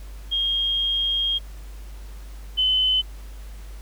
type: tone pair in turn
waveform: sine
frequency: 3240 / 3036 Hz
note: G#7 / F#7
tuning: -43 / +44 cents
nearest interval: minor second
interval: 113 cents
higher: first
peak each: -20 / -17 dBFS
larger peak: second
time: 0.31-1.39 / 2.57-3.02 s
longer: first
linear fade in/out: 20 ms
effects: added 50 Hz sine -35 dBFS peak until 3.81 s + pink hiss -50 dBFS RMS until 3.81 s